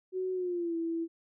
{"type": "tone with pitch glide", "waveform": "sine", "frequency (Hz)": [372, 331.4], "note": ["F#4", "E4"], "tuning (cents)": [9, 9], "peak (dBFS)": -30, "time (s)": [0.12, 1.08], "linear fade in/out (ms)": 50, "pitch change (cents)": -200, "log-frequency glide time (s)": [0.33, 0.76], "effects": []}